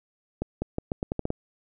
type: accelerating click train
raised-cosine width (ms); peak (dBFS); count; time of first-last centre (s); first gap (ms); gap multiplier
2; -14; 9; 0.42-1.304; 200; 0.82
effects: none